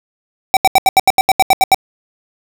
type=tone bursts; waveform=square; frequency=768 Hz; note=G5; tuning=36 cents flat; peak=-6 dBFS; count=12; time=0.54-1.745 s; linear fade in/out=0 ms; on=28 ms; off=79 ms; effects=none